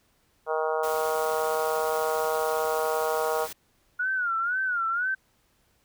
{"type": "harmonic tone", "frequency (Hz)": 157.4, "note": "D#3", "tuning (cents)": 20, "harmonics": [3, 4, 5, 6, 7, 8, 9], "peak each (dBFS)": [-28, -30, -32, -34, -35, -36, -37], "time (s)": [0.46, 3.48], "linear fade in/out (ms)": 50}
{"type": "noise", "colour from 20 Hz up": "white", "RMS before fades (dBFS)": -39, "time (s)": [0.83, 3.53], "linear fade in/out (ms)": 5}
{"type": "tone with vibrato", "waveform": "sine", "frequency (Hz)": 1437, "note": "F6", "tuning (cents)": 49, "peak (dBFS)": -24, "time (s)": [3.99, 5.15], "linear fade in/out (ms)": 10, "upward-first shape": "sine", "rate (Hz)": 2, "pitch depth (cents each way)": 130}
{"effects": ["pink hiss -67 dBFS RMS until 5.84 s"]}